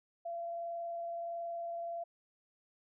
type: tone with frequency modulation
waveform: sine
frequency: 681 Hz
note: F5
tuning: 44 cents flat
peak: -37 dBFS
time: 0.25-2.04 s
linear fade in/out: 10 ms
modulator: 21.5 Hz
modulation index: 0.21
effects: none